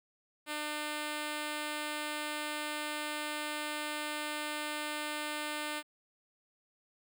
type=tone; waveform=5% pulse; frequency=300 Hz; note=D4; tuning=37 cents sharp; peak=-24 dBFS; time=0.46-5.83 s; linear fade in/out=50 ms; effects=none